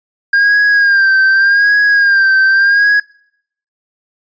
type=tone with vibrato; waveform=triangle; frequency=1607 Hz; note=G6; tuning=43 cents sharp; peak=-5 dBFS; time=0.33-3 s; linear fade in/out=5 ms; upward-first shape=sine; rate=0.85 Hz; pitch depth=59 cents each way; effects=noise-tail reverb RT60 0.7 s tail -24 dB re dry + resampled to 16000 Hz